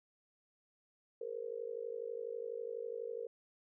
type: tone with amplitude modulation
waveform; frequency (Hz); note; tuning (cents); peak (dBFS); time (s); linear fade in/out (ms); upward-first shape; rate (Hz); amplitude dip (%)
sine; 466.2; A#4; 0; -35; 1.21-3.27; 5; sine; 52.1; 95
effects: none